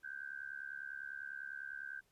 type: tone with amplitude modulation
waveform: sine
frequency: 1556 Hz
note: G6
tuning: 13 cents flat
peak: -39 dBFS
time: 0.03-2.01 s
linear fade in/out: 20 ms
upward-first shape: sine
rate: 70 Hz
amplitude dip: 95%
effects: pink hiss -75 dBFS RMS until 2.11 s + resampled to 32000 Hz